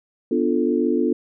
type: chord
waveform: sine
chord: B half-diminished seventh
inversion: none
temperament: equal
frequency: 246.9 / 293.7 / 349.2 / 440 Hz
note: B3 / D4 / F4 / A4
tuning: 0 / 0 / 0 / 0 cents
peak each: -22 / -23 / -22 / -24 dBFS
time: 0.31-1.13 s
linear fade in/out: 5 ms
effects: none